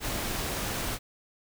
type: noise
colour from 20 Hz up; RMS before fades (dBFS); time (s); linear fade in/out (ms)
pink; -32; 0-0.99; 50
effects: none